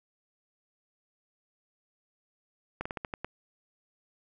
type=slowing click train; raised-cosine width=0.5 ms; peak=-19 dBFS; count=7; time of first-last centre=2.81-3.246 s; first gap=45 ms; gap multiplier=1.19; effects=none